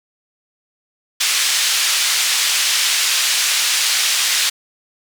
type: band-pass noise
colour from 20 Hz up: pink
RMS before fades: -17 dBFS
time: 1.2-4.5 s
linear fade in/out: 10 ms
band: 2600 to 8400 Hz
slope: 12 dB/octave
effects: none